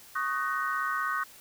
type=chord; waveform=sine; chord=D# minor seventh; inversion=third; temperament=equal with one note detuned; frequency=1108.7 / 1244.5 / 1505 / 1864.7 Hz; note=C#6 / D#6 / F#6 / A#6; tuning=0 / 0 / +29 / 0 cents; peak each=-33 / -32 / -32 / -37 dBFS; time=0.15-1.24 s; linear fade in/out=10 ms; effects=white hiss -52 dBFS RMS until 1.4 s